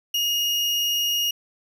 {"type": "tone", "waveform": "35% pulse", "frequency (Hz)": 2863, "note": "F7", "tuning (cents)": 42, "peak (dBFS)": -19, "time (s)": [0.14, 1.31], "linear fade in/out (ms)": 5, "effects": []}